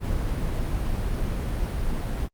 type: noise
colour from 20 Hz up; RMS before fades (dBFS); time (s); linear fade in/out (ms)
brown; -26; 0-2.29; 50
effects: Opus 32 kbps